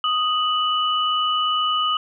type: tone pair together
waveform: sine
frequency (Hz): 1244.5 / 2962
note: D#6 / F#7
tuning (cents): 0 / +1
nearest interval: octave + minor third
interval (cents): 1501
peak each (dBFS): -20 / -22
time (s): 0.04-1.97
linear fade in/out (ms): 2
effects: none